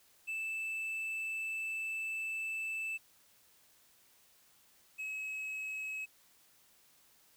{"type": "tone pair in turn", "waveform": "triangle", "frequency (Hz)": [2638, 2567], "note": ["E7", "E7"], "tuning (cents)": [1, -47], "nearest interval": "unison", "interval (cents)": 48, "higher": "first", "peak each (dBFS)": [-34, -36], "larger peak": "first", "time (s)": [[0.27, 2.98], [4.98, 6.06]], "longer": "first", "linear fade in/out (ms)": 20, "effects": ["white hiss -66 dBFS RMS until 7.36 s"]}